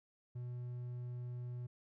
triangle tone, 122.7 Hz, B2, 11 cents flat, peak -39 dBFS, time 0.35-1.67 s, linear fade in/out 10 ms, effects none

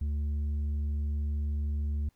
sine tone with tanh clipping, 73.42 Hz, D2, in tune, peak -29 dBFS, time 0.01-2.09 s, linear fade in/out 5 ms, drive 5 dB, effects pink hiss -73 dBFS RMS until 2.15 s

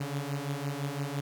sawtooth beating tone pair, 138.59 / 144.49 Hz, C#3 / D3, 0 / -28 cents, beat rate 5.9 Hz, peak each -31 dBFS, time 0-1.21 s, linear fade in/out 10 ms, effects none

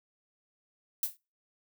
violet noise with exponential decay, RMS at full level -26 dBFS, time 1.03-1.17 s, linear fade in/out 1 ms, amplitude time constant 29 ms, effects noise-tail reverb RT60 0.3 s tail -26 dB re dry

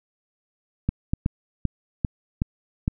clicks, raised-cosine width 5 ms, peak -9 dBFS, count 7, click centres 0.89 / 1.135 / 1.261 / 1.653 / 2.048 / 2.419 / 2.879 s, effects none

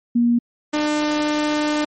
sine / sawtooth tone pair in turn, 237.7 / 300.1 Hz, A#3 / D4, +34 / +38 cents, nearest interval major third, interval 404 cents, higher second, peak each -13 / -14 dBFS, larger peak first, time 0.15-0.39 / 0.73-1.85 s, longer second, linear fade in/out 10 ms, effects MP3 32 kbps

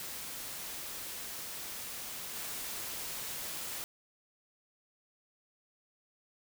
white noise with level steps, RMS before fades -42 / -40 dBFS, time 0-3.84 s, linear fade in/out 0 ms, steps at 2.34 s, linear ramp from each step 20 ms, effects none

